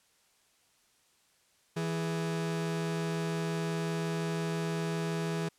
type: tone pair together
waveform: 40% pulse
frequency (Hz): 164.9 / 415.5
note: E3 / G#4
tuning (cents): +1 / +1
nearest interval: octave + major third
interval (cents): 1600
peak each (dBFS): -31 / -36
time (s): 1.76-5.49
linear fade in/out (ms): 10
effects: white hiss -68 dBFS RMS until 5.58 s + low-pass 10000 Hz 12 dB/octave